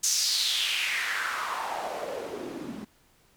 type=noise with band-pass filter sweep; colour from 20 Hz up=white; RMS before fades=-30 dBFS; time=0.03-2.85 s; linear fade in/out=10 ms; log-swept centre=6500 to 210 Hz; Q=3.6; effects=pink hiss -63 dBFS RMS until 3.36 s